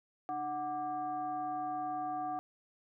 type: tone with frequency modulation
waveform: sine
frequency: 740 Hz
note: F#5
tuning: in tune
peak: -34 dBFS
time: 0.29-2.39 s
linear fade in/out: 0 ms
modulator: 437 Hz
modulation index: 0.69
effects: none